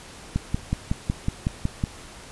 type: click train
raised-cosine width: 5 ms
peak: -10 dBFS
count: 9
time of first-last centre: 0.36-1.839 s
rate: 5.41 Hz
effects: pink hiss -43 dBFS RMS until 2.31 s + resampled to 24000 Hz